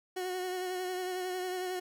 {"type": "tone with vibrato", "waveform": "30% pulse", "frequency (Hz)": 366.6, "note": "F#4", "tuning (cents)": -16, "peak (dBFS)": -31, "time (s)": [0.16, 1.8], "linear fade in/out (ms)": 10, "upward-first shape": "sine", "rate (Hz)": 11, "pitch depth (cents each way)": 27, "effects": []}